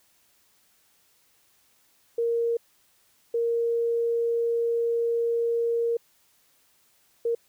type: tone bursts at uneven times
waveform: sine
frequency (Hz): 466.2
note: A#4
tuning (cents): 0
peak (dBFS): -22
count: 3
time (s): 2.18-2.57 / 3.34-5.97 / 7.25-7.35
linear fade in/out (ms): 5
effects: white hiss -64 dBFS RMS until 7.48 s